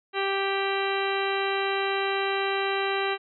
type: harmonic tone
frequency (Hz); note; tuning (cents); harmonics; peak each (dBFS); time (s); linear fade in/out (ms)
392; G4; 0; 1 / 2 / 3 / 4 / 5 / 6 / 7 / 8 / 10; -28 / -31 / -33 / -34 / -35 / -36 / -36 / -37 / -38; 0.13-3.18; 50
effects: none